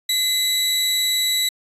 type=tone pair together; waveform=sawtooth; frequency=2037 / 3913 Hz; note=C7 / B7; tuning=-47 / -17 cents; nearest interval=major seventh; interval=1130 cents; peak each=-24 / -15 dBFS; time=0.09-1.49 s; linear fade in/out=5 ms; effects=resampled to 32000 Hz